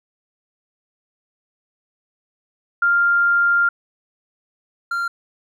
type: tone pair in turn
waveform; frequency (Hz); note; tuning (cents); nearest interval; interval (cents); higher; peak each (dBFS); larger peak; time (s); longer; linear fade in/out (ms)
sine / triangle; 1396.9 / 1387.3; F6 / F6; 0 / -12; unison; 12; first; -13 / -18; first; 2.82-3.69 / 4.91-5.08; first; 5
effects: none